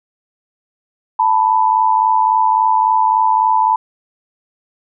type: tone pair together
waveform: sine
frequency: 883 / 986.6 Hz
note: A5 / B5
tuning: +6 / -2 cents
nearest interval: major second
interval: 192 cents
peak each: -13 dBFS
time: 1.19-3.76 s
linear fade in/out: 5 ms
effects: none